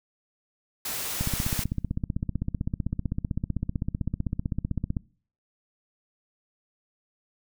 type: noise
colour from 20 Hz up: white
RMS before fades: -32 dBFS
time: 0.85-1.64 s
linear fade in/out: 5 ms
type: click train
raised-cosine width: 5 ms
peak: -15 dBFS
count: 60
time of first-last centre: 1.21-4.968 s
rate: 15.7 Hz
effects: noise-tail reverb RT60 0.5 s tail -24 dB re dry